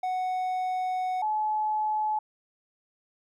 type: tone pair in turn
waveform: triangle / sine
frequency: 740 / 856.7 Hz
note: F#5 / A5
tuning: 0 / -46 cents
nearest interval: minor third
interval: 254 cents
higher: second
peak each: -24 dBFS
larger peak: neither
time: 0.03-1.22 / 1.22-2.19 s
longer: first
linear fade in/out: 5 ms
effects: MP3 96 kbps